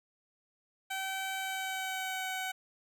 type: tone with pitch glide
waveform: 15% pulse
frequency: 768 to 753.1 Hz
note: G5 to F#5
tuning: -36 to +30 cents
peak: -28 dBFS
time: 0.9-2.52 s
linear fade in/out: 10 ms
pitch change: -34 cents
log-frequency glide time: 1.36-2.27 s
effects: none